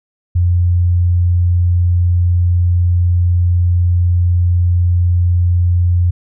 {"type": "tone", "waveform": "sine", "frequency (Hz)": 88, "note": "F2", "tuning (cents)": 14, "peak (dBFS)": -9, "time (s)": [0.35, 6.11], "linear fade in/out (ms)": 10, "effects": []}